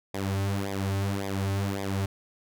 sawtooth tone with flanger, 98.3 Hz, G2, 5 cents sharp, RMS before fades -29 dBFS, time 0.14-2.06 s, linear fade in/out 5 ms, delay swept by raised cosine 0.7 to 4.3 ms, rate 1.8 Hz, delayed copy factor -1, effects none

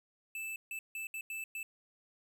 square tone bursts at uneven times, 2637 Hz, E7, in tune, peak -39 dBFS, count 6, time 0.35-0.56 / 0.71-0.79 / 0.95-1.07 / 1.14-1.21 / 1.3-1.44 / 1.55-1.63 s, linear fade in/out 2 ms, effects none

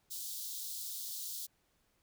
white high-pass noise, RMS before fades -42 dBFS, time 0.1-1.47 s, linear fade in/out 20 ms, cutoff 3500 Hz, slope 48 dB/octave, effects pink hiss -75 dBFS RMS until 2.02 s

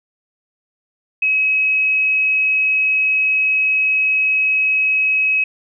sine tone, 2555 Hz, D#7, 45 cents sharp, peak -13 dBFS, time 1.22-5.44 s, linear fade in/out 5 ms, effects none

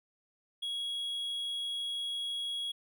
triangle tone, 3322 Hz, G#7, in tune, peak -32 dBFS, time 0.62-2.72 s, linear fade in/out 10 ms, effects none

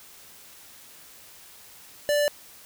square tone, 586 Hz, D5, 4 cents flat, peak -21 dBFS, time 2.09-2.28 s, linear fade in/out 0 ms, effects white hiss -49 dBFS RMS until 2.65 s

